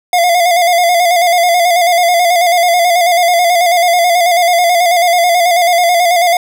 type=tone with vibrato; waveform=square; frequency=698.5 Hz; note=F5; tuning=in tune; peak=-8 dBFS; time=0.13-6.37 s; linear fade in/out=2 ms; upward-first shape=square; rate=9.2 Hz; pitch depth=47 cents each way; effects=none